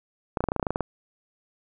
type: clicks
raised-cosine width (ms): 1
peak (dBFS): -11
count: 12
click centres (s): 0.372 / 0.406 / 0.44 / 0.487 / 0.519 / 0.563 / 0.597 / 0.628 / 0.668 / 0.706 / 0.759 / 0.807
effects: none